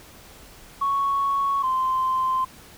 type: tone pair in turn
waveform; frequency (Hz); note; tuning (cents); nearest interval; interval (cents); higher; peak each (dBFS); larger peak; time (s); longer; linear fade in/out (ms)
sine; 1109 / 1039.9; C#6 / C6; 0 / -11; minor second; 111; first; -19; neither; 0.81-1.63 / 1.63-2.45; neither; 10
effects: tanh soft clip ceiling -15 dBFS + pink hiss -47 dBFS RMS until 2.77 s

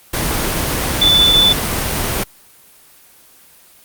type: tone in noise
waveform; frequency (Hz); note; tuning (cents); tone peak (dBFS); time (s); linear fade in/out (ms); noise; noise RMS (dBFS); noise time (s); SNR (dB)
sine; 3497; A7; -11; -8; 1.01-1.53; 10; pink; -18; 0.13-2.24; +7
effects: white hiss -46 dBFS RMS until 3.84 s + Opus 24 kbps

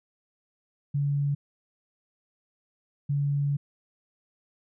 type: tone bursts at uneven times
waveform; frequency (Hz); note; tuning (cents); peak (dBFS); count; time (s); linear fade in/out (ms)
sine; 142.5; C#3; +48; -23; 2; 0.94-1.35 / 3.09-3.57; 10
effects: none

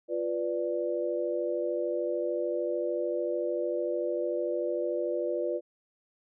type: chord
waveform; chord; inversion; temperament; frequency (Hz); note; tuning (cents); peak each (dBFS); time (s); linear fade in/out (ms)
sine; B diminished; second; equal; 349.2 / 493.9 / 587.3; F4 / B4 / D5; 0 / 0 / 0; -32; 0.08-5.61; 50
effects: none

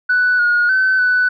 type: tone with pitch steps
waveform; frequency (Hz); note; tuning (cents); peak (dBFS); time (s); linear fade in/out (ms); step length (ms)
sine; 1487 / 1440 / 1526 / 1493; F#6 / F#6 / G6 / F#6; +8 / -47 / -47 / +15; -10; 0.09-1.29; 10; 300
effects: tanh soft clip ceiling -8 dBFS

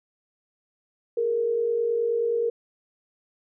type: tone pair together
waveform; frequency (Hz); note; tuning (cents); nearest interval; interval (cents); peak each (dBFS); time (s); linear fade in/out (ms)
sine; 416.7 / 466.2; G#4 / A#4; +6 / 0; major second; 194; -30 / -22; 1.17-2.5; 5
effects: none

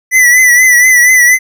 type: tone with vibrato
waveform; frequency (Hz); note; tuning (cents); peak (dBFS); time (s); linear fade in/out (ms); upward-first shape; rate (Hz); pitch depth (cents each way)
square; 1985; B6; +8; -4; 0.11-1.39; 50; triangle; 4.2; 66
effects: none

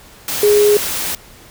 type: tone in noise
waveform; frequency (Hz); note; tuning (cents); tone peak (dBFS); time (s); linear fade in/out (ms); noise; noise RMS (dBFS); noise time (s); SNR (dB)
sine; 415.3; G#4; 0; -8; 0.43-0.77; 2; white; -21; 0.28-1.15; +10
effects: pink hiss -42 dBFS RMS until 1.5 s

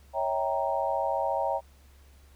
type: chord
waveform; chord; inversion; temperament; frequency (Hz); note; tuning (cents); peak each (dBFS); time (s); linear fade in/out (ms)
sine; C# diminished seventh; none; equal with one note detuned; 554.4 / 648.7 / 784 / 932.3; C#5 / E5 / G5 / Bb5; 0 / -28 / 0 / 0; -31; 0.13-1.61; 50
effects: added 69 Hz sine -53 dBFS peak until 2.35 s + pink hiss -62 dBFS RMS until 2.35 s

